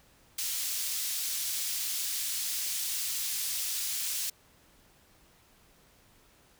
pink high-pass noise, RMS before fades -33 dBFS, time 0.38-4.3 s, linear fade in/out 5 ms, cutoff 4500 Hz, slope 12 dB/octave, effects pink hiss -62 dBFS RMS until 6.59 s

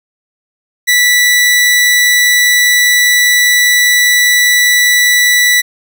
sawtooth tone, 1965 Hz, B6, 9 cents flat, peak -3 dBFS, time 0.87-5.62 s, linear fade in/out 20 ms, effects none

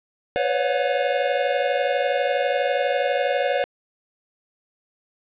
square tone cluster, 499.8 / 552 / 572 / 720 Hz, B4 / C#5 / D5 / F#5, +21 / -7 / -46 / -47 cents, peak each -26 dBFS, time 0.36-3.64 s, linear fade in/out 0 ms, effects resampled to 8000 Hz + 9-bit

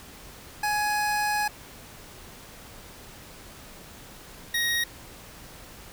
25% pulse tone pair in turn, 837 / 1879 Hz, G#5 / A#6, +13 / +13 cents, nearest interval octave + major second, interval 1400 cents, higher second, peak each -20 dBFS, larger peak neither, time 0.63-1.48 / 4.54-4.84 s, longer first, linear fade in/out 5 ms, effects pink hiss -46 dBFS RMS until 5.92 s

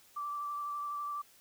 sine tone with vibrato, 1167 Hz, D6, 11 cents flat, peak -35 dBFS, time 0.16-1.22 s, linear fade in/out 10 ms, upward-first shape sine, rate 12 Hz, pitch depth 16 cents each way, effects white hiss -62 dBFS RMS until 1.4 s

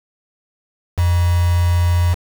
sine tone with quantisation, 87.31 Hz, F2, in tune, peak -12 dBFS, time 0.97-2.15 s, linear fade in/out 20 ms, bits 4, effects none

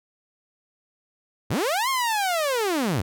sawtooth linear two-way sweep, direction up then down, 77 to 1090 to 77 Hz, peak -18 dBFS, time 1.5-3.02 s, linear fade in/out 10 ms, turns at 1.89 s, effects none

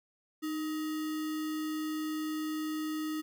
sine tone with sample-and-hold, 309.6 Hz, D#4, 9 cents flat, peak -32 dBFS, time 0.42-3.22 s, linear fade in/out 20 ms, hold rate 1575 Hz, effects none

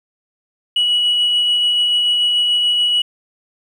sine tone with tremolo, 2928 Hz, F#7, 19 cents flat, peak -10 dBFS, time 0.76-3.02 s, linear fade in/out 5 ms, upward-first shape sine, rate 6.9 Hz, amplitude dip 25%, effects tanh soft clip ceiling -10 dBFS + 8-bit

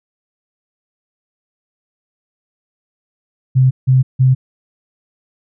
sine tone bursts, 130 Hz, C3, 11 cents flat, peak -7 dBFS, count 3, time 3.55-4.35 s, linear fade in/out 20 ms, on 160 ms, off 160 ms, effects none

